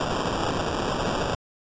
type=noise with sample-and-hold; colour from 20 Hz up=white; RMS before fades=-26 dBFS; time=0-1.35 s; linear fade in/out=5 ms; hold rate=2100 Hz; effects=resampled to 16000 Hz